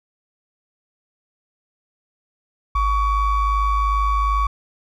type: ring-modulated tone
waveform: triangle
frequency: 587.3 Hz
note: D5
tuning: in tune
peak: -11 dBFS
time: 2.75-4.47 s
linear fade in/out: 5 ms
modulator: 536 Hz
effects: none